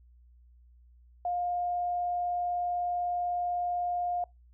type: tone with vibrato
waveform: sine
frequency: 708 Hz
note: F5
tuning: 23 cents sharp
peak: -28 dBFS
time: 1.25-4.24 s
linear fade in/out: 2 ms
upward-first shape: triangle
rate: 20 Hz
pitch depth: 10 cents each way
effects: noise-tail reverb RT60 0.2 s tail -24 dB re dry + added 60 Hz sine -55 dBFS peak until 4.53 s